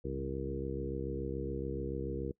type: harmonic tone with a mistuned harmonic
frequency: 67 Hz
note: C2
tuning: 42 cents sharp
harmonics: 1 / 2 / 3 / 4 / 5 / 6 / 7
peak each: -41 / -42 / -45 / -45 / -42 / -43 / -41 dBFS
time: 0.04-2.32 s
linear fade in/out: 10 ms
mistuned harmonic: 2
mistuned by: +40 cents
effects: noise-tail reverb RT60 0.1 s tail -23 dB re dry